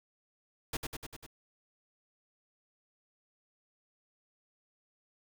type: noise with echo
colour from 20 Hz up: pink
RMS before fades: -35 dBFS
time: 0.73-0.77 s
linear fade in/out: 5 ms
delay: 99 ms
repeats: 5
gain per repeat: -3 dB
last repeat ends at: 1.265 s
effects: none